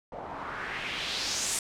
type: noise with low-pass filter sweep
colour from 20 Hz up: white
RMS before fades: -34 dBFS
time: 0.12-1.59 s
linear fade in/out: 2 ms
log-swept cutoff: 680 to 8900 Hz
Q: 2.3
effects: none